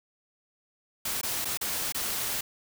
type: noise with dropouts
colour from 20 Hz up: white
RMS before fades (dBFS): -31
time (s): 1.05-2.41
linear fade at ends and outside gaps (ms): 5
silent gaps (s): 1.213-1.231 / 1.447-1.453 / 1.574-1.611 / 1.923-1.945
effects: none